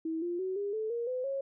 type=tone with pitch steps; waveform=sine; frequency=323 / 348.2 / 375.3 / 404.6 / 436.2 / 470.2 / 506.8 / 546.4 Hz; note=E4 / F4 / F#4 / G#4 / A4 / A#4 / B4 / C#5; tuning=-35 / -5 / +25 / -45 / -15 / +15 / +45 / -25 cents; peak=-31 dBFS; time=0.05-1.41 s; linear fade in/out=5 ms; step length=170 ms; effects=none